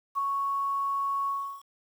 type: tone with ADSR envelope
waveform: sine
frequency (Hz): 1108.7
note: C#6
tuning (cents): 0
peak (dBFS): -23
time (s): 0.15-1.63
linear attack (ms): 32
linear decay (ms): 8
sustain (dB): -3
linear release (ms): 350
effects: 9-bit